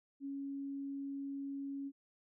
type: tone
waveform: sine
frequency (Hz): 277.2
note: C#4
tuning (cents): 0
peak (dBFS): -39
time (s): 0.2-1.92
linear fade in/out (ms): 50
effects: none